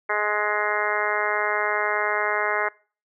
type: harmonic tone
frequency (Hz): 209.6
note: G#3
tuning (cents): +16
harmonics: 2 / 3 / 4 / 5 / 6 / 7 / 8 / 9 / 10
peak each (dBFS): -30 / -30 / -30 / -30 / -30 / -30 / -30 / -30 / -30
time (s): 0.09-2.69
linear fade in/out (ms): 10
effects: noise-tail reverb RT60 0.4 s tail -24 dB re dry